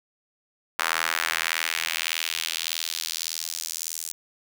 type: tone with high-pass filter sweep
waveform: sawtooth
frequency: 81.7 Hz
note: E2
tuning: 15 cents flat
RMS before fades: -29 dBFS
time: 0.79-4.12 s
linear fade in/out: 0 ms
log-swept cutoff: 1300 to 7300 Hz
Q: 1.5
effects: none